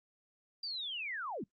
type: linear sweep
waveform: sine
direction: down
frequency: 4779 to 155.3 Hz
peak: -37 dBFS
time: 0.63-1.44 s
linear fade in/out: 5 ms
effects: noise-tail reverb RT60 0.1 s tail -24 dB re dry + Opus 48 kbps